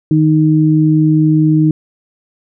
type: tone pair together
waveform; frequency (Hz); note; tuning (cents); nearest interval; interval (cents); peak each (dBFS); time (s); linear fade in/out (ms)
sine; 155.35 / 310.7; D#3 / D#4; -2 / -2; octave; 1200; -10; 0.11-1.71; 2
effects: none